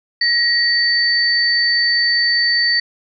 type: tone pair together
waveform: sine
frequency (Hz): 1900 / 4545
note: A#6 / C#8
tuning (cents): +33 / +42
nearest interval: octave + minor third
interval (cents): 1509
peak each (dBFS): -16 / -15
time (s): 0.21-2.8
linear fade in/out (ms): 5
effects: none